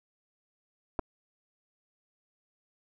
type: clicks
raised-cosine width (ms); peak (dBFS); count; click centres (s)
1; -17; 2; 0.991 / 0.994
effects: none